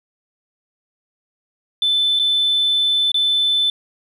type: tone with dropouts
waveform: sine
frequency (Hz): 3520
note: A7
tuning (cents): 0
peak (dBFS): -13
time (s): 1.82-3.7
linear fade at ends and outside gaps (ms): 2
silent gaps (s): 2.191-2.196 / 3.118-3.143
effects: tanh soft clip ceiling -10 dBFS + 9-bit